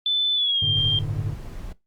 sine tone with pitch glide, 3512 to 3184 Hz, A7 to G7, -4 to +26 cents, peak -19 dBFS, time 0.06-0.99 s, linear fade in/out 2 ms, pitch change -170 cents, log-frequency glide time 0.34-0.64 s
triangle chord, G suspended second, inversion none, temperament just, 98 / 110.25 / 147 Hz, G2 / A2 / D3, 0 / +4 / +2 cents, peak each -27 dBFS, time 0.62-1.34 s, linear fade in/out 5 ms
brown noise, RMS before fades -35 dBFS, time 0.76-1.73 s, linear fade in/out 10 ms
effects noise-tail reverb RT60 0.2 s tail -19 dB re dry + Opus 48 kbps

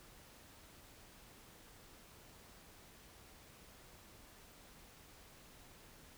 silence, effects pink hiss -60 dBFS RMS until 6.17 s

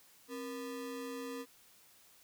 square ring-modulated tone, 370 Hz, F#4, in tune, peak -38 dBFS, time 0.28-1.46 s, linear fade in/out 50 ms, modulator 103 Hz, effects white hiss -63 dBFS RMS until 2.23 s

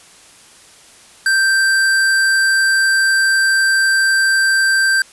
square tone, 1568 Hz, G6, in tune, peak -12 dBFS, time 1.26-5.02 s, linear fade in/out 2 ms, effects white hiss -44 dBFS RMS until 5.12 s + resampled to 24000 Hz

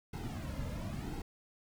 brown noise with flanger, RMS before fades -40 dBFS, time 0.13-1.22 s, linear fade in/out 5 ms, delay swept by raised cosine 1.7 to 2.69 ms, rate 0.96 Hz, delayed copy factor -0.75, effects none

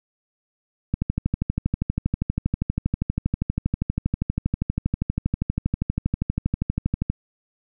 click train, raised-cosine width 5 ms, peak -9 dBFS, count 78, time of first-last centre 0.94-7.1 s, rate 12.5 Hz, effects none

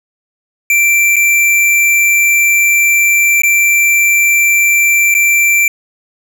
square tone with dropouts, 2349 Hz, D7, in tune, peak -8 dBFS, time 0.7-5.68 s, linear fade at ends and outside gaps 2 ms, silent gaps 1.159-1.165 / 3.42-3.434 / 5.142-5.149 s, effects none

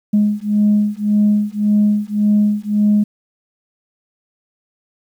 sine beating tone pair, 207.7 / 209.5 Hz, G#3 / G#3, 0 / +15 cents, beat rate 1.8 Hz, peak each -14 dBFS, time 0.13-3.04 s, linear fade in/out 10 ms, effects tanh soft clip ceiling -6 dBFS + 8-bit

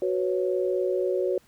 sine chord, F# suspended fourth, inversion none, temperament equal, 370 / 493.9 / 554.4 Hz, F#4 / B4 / C#5, 0 / 0 / 0 cents, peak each -25 / -30 / -28 dBFS, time 0.02-1.38 s, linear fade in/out 2 ms, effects pink hiss -60 dBFS RMS until 1.47 s

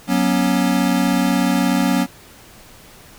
square chord, F# suspended fourth, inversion none, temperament equal with one note detuned, 185 / 240.9 / 277.2 Hz, F#3 / B3 / C#4, 0 / -43 / 0 cents, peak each -20 dBFS, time 0.07-2.07 s, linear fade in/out 50 ms, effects pink hiss -44 dBFS RMS until 3.18 s

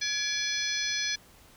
harmonic tone with a mistuned harmonic, 847 Hz, G#5, 34 cents sharp, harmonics 2 / 3 / 4 / 5 / 6 / 7, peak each -35 / -35 / -35 / -35 / -35 / -35 dBFS, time 0.01-1.16 s, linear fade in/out 10 ms, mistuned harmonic 3, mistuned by -140 cents, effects pink hiss -56 dBFS RMS until 1.56 s

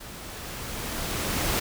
pink noise with level ramp, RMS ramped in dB -42 to -25 dBFS, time 0-1.6 s, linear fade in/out 10 ms, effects none

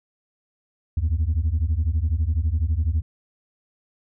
sine beating tone pair, 73.42 / 85.42 Hz, D2 / F2, 0 / -38 cents, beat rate 12 Hz, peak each -20 dBFS, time 0.97-3.02 s, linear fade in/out 5 ms, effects tanh soft clip ceiling -16 dBFS

